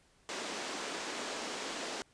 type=band-pass noise; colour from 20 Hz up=pink; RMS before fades=-40 dBFS; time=0.29-2.02 s; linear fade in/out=0 ms; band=260 to 7800 Hz; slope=24 dB/octave; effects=pink hiss -67 dBFS RMS until 2.13 s + resampled to 22050 Hz